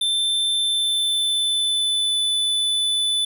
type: tone with pitch glide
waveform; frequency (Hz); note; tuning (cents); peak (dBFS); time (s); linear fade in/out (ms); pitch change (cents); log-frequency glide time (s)
square; 3553 to 3494; A7 to A7; +16 to -13; -19; 0.01-3.25; 5; -29; 0.51-2.19
effects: none